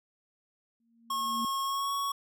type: tone with exponential growth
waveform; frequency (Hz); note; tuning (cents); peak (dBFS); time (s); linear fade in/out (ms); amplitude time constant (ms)
sine; 231; A#3; -16; -32; 0.8-1.45; 2; 140
type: tone with pitch glide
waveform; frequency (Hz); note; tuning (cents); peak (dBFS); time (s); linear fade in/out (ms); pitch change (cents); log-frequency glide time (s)
square; 1088 to 1114.1; C#6 to C#6; -33 to +8; -30; 1.1-2.12; 5; +41; 1.63-1.93
effects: none